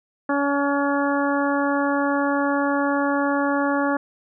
harmonic tone, 282.7 Hz, C#4, 34 cents sharp, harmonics 1 / 2 / 3 / 4 / 5 / 6, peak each -22 / -25 / -27 / -28 / -29 / -30 dBFS, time 0.29-3.97 s, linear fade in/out 5 ms, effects none

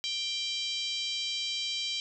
harmonic tone, 786 Hz, G5, 4 cents sharp, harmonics 3 / 4 / 5 / 6 / 7 / 8 / 9 / 10, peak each -41 / -34 / -36 / -39 / -42 / -48 / -50 / -53 dBFS, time 0.04-2 s, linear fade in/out 0 ms, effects none

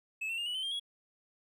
triangle tone with pitch steps, 2596 / 2706 / 2821 / 2941 / 3066 / 3196 / 3332 Hz, E7 / E7 / F7 / F#7 / G7 / G7 / G#7, -27 / +45 / +17 / -11 / -39 / +33 / +5 cents, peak -32 dBFS, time 0.21-0.798 s, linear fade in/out 10 ms, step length 84 ms, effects none

